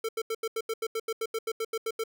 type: tone bursts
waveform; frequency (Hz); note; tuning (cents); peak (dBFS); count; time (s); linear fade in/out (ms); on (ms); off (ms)
square; 447.5; A4; +29; -29; 16; 0.04-2.038; 5; 48; 82
effects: none